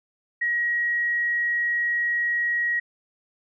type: tone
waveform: sine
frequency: 1900 Hz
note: A#6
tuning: 33 cents sharp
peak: -21 dBFS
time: 0.41-2.8 s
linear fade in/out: 10 ms
effects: none